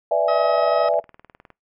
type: chord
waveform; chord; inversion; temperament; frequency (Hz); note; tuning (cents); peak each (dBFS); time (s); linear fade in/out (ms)
sine; E dominant seventh; second; equal; 493.9 / 587.3 / 659.3 / 830.6; B4 / D5 / E5 / G#5; 0 / 0 / 0 / 0; -25 / -20 / -19 / -25; 0.11-1; 5
type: harmonic tone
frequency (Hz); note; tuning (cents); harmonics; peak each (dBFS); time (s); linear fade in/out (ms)
637; D#5; +41; 1 / 2 / 3 / 4 / 5 / 6 / 8; -27 / -24 / -36 / -41 / -42 / -42 / -38; 0.28-0.89; 5
type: click train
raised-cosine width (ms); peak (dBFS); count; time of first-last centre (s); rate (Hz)
0.5; -29; 19; 0.58-1.503; 19.5
effects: noise-tail reverb RT60 0.2 s tail -24 dB re dry